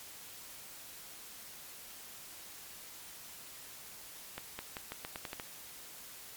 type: accelerating click train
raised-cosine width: 0.3 ms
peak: -23 dBFS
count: 9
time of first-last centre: 4.38-5.399 s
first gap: 210 ms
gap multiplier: 0.85
effects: white hiss -50 dBFS RMS until 6.36 s + MP3 96 kbps